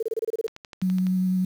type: tone bursts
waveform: sine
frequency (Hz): 447.3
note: A4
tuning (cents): +28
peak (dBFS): -22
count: 9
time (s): 0-0.468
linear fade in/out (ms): 5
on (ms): 28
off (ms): 27
type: click train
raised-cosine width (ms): 0.2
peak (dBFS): -23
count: 8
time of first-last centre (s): 0.48-1.068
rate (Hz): 11.9
type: tone with vibrato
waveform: sine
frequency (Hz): 185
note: F#3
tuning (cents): 0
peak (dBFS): -20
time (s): 0.82-1.45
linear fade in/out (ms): 5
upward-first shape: sine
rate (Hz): 10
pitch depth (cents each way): 11
effects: 8-bit